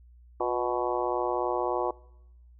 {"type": "harmonic tone with a mistuned harmonic", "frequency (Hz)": 123.47, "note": "B2", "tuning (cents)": 0, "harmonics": [3, 4, 5, 6, 7, 8, 9], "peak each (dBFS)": [-31, -32, -33, -34, -34, -35, -36], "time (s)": [0.4, 1.91], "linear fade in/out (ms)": 5, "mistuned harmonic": 3, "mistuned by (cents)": -52, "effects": ["noise-tail reverb RT60 0.9 s tail -24 dB re dry", "added 60 Hz sine -51 dBFS peak until 2.59 s"]}